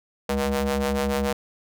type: ring-modulated tone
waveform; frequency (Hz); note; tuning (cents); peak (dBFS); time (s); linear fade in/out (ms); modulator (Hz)
sawtooth; 138.59; C#3; 0; -15; 0.29-1.33; 5; 343
effects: none